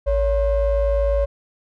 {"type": "ring-modulated tone", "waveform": "triangle", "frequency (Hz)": 253.7, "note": "B3", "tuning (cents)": 47, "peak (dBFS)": -11, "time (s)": [0.06, 1.26], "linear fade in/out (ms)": 20, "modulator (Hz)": 308, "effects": []}